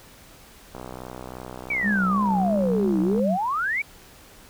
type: click train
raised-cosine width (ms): 1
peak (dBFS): -22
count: 155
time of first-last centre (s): 0.75-3.194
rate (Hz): 63
type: exponential two-way sweep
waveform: sine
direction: down then up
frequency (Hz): 2349 to 301.9 to 2349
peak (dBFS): -22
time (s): 1.7-3.82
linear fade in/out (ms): 5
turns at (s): 3
type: tone with vibrato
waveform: sine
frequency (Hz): 196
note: G3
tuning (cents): 0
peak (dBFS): -21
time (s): 1.82-3.38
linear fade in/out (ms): 50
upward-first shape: triangle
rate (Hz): 3.1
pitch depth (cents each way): 110
effects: pink hiss -49 dBFS RMS until 4.49 s